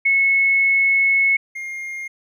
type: tone pair in turn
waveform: sine / triangle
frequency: 2193 / 2126 Hz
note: C#7 / C7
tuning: -19 / +27 cents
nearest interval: minor second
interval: 54 cents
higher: first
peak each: -13 / -25 dBFS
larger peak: first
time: 0.05-1.37 / 1.55-2.08 s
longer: first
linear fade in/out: 10 ms
effects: none